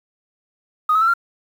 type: tone with pitch steps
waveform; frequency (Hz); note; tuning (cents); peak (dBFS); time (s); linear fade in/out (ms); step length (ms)
sine; 1244.5 / 1289.1 / 1335.4 / 1383.3; D#6 / E6 / E6 / F6; 0 / -39 / +22 / -17; -12; 0.89-1.138; 5; 62
effects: tanh soft clip ceiling -8 dBFS + 7-bit